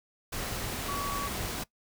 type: tone in noise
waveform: sine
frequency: 1131 Hz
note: C#6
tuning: 34 cents sharp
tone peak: -33 dBFS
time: 0.88-1.28 s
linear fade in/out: 10 ms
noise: pink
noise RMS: -35 dBFS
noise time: 0.32-1.64 s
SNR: -1 dB
effects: noise-tail reverb RT60 0.1 s tail -20 dB re dry